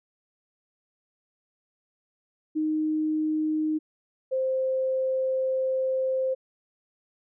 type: tone pair in turn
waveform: sine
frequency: 310 / 523.2 Hz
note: D#4 / C5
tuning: -6 / 0 cents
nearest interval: major sixth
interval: 906 cents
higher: second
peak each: -23 dBFS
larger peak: neither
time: 2.55-3.79 / 4.31-6.35 s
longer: second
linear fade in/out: 20 ms
effects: none